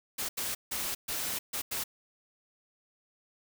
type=noise bursts at uneven times; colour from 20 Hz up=white; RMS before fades=-34 dBFS; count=6; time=0.18-0.29 / 0.37-0.55 / 0.71-0.95 / 1.08-1.39 / 1.53-1.62 / 1.71-1.84 s; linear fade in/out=10 ms; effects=none